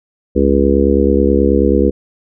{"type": "harmonic tone", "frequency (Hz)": 69.3, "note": "C#2", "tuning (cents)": 0, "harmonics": [1, 3, 4, 5, 6, 7], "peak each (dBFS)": [-16, -16, -16, -16, -16, -16], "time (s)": [0.35, 1.91], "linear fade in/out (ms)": 20, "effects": []}